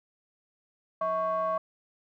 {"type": "ring-modulated tone", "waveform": "triangle", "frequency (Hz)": 233.1, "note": "A#3", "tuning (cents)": 0, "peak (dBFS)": -21, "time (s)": [1.01, 1.58], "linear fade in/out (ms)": 5, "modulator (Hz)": 877, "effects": []}